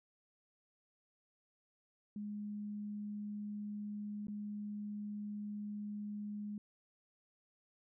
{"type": "tone with dropouts", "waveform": "sine", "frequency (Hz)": 207.7, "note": "G#3", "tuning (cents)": 0, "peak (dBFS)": -40, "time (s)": [2.16, 6.58], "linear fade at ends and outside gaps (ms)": 2, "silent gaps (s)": [4.27, 4.282], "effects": []}